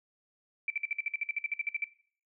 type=tone bursts; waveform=sine; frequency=2329 Hz; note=D7; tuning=15 cents flat; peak=-28 dBFS; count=16; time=0.68-1.842 s; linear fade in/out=2 ms; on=22 ms; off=54 ms; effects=noise-tail reverb RT60 0.5 s tail -18 dB re dry